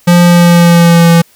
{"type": "tone with pitch glide", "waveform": "square", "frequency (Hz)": [174.61, 168.47], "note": ["F3", "E3"], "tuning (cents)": [0, 38], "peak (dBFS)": -3, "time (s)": [0.07, 1.22], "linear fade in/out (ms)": 10, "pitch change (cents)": -62, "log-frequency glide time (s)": [0.24, 1.1], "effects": ["white hiss -46 dBFS RMS until 1.35 s"]}